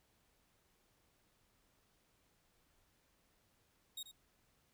sawtooth tone with echo, 3757 Hz, A#7, 13 cents sharp, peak -40 dBFS, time 3.97-4.03 s, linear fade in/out 5 ms, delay 85 ms, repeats 1, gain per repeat -11 dB, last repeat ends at 4.115 s, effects pink hiss -75 dBFS RMS until 4.73 s

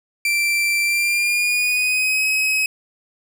40% pulse tone with pitch glide, 2349 to 2547 Hz, D7 to D#7, 0 to +40 cents, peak -16 dBFS, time 0.25-2.66 s, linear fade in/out 2 ms, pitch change +140 cents, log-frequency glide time 0.84-2.24 s, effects none

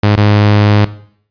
sawtooth tone with dropouts, 104 Hz, G#2, 3 cents sharp, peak -3 dBFS, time 0.03-0.85 s, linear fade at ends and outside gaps 5 ms, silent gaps 0.16-0.175 s, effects noise-tail reverb RT60 0.6 s tail -17 dB re dry + resampled to 11025 Hz

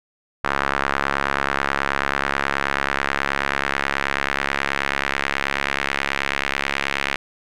sawtooth tone with band-pass filter sweep, 69.3 Hz, C#2, in tune, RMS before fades -23 dBFS, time 0.44-7.16 s, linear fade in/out 5 ms, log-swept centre 1400 to 2200 Hz, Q 1.8, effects none

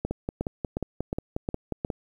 two click trains, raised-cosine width 2 ms, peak -15 / -14 dBFS, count 11 / 6, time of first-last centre 0.11-1.902 / 0.05-1.849 s, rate 5.58 / 2.78 Hz, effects 9-bit

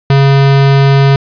square tone, 137.9 Hz, C#3, 9 cents flat, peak -5 dBFS, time 0.1-1.16 s, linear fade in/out 2 ms, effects resampled to 11025 Hz + 7-bit

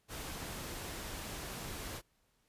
pink noise, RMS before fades -43 dBFS, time 0.08-2.02 s, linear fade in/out 50 ms, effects pink hiss -75 dBFS RMS until 2.48 s + resampled to 32000 Hz

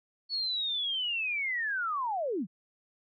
sine linear sweep, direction down, 4435 to 150 Hz, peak -29 dBFS, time 0.29-2.47 s, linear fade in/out 50 ms, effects none

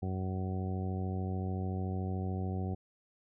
harmonic tone, 93.6 Hz, F#2, 20 cents sharp, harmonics 1 / 2 / 3 / 4 / 5 / 6 / 7 / 8, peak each -34 / -38 / -45 / -44 / -49 / -53 / -54 / -46 dBFS, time 0.02-2.75 s, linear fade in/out 10 ms, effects none

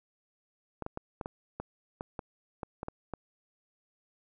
clicks, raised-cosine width 1 ms, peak -22 dBFS, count 12, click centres 0.823 / 0.864 / 0.974 / 1.212 / 1.259 / 1.6 / 2.009 / 2.192 / 2.632 / 2.831 / 2.884 / 3.137 s, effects none

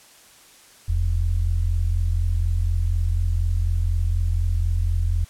sine tone pair together, 40.91 / 85 Hz, E1 / F2, -12 / -46 cents, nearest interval octave + minor second, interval 1266 cents, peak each -21 dBFS, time 0.88-5.25 s, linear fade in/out 10 ms, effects white hiss -50 dBFS RMS until 5.29 s + low-pass 11000 Hz 12 dB/octave

